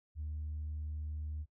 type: tone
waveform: sine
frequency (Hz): 76.2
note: D#2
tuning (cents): -36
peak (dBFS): -36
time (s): 0.15-1.46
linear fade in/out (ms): 50
effects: noise-tail reverb RT60 0.1 s tail -22 dB re dry + tanh soft clip ceiling -34 dBFS